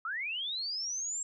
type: linear sweep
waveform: sine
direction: up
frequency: 1244.5 to 7580 Hz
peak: -33 dBFS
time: 0.05-1.23 s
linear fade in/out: 2 ms
effects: none